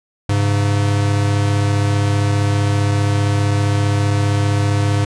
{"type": "tone pair together", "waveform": "square", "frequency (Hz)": [101.5, 136.73], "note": ["G#2", "C#3"], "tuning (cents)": [-39, -23], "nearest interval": "perfect fourth", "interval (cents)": 516, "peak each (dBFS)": [-15, -22], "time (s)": [0.29, 5.05], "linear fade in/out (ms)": 5, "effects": ["resampled to 22050 Hz"]}